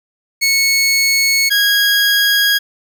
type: tone pair in turn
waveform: 20% pulse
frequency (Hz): 2200 / 1644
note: C#7 / G#6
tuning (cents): -14 / -18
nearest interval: perfect fourth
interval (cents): 504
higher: first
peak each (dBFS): -6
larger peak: neither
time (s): 0.41-1.5 / 1.5-2.59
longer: neither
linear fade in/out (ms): 20
effects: none